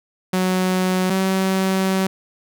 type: tone pair in turn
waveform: sawtooth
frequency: 185 / 190.2 Hz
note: F#3 / F#3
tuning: 0 / +48 cents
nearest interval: unison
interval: 48 cents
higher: second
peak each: -13 dBFS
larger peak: neither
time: 0.33-1.1 / 1.1-2.07 s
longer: second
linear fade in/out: 5 ms
effects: none